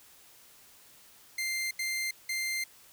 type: tone bursts at uneven times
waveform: sawtooth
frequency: 2093 Hz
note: C7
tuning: in tune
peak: -27 dBFS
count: 3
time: 1.38-1.71 / 1.79-2.11 / 2.29-2.64 s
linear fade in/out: 5 ms
effects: white hiss -57 dBFS RMS until 2.92 s